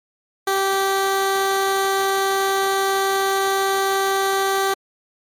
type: tone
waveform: 15% pulse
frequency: 389.1 Hz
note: G4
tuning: 13 cents flat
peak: -11 dBFS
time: 0.47-4.74 s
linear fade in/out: 5 ms
effects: MP3 64 kbps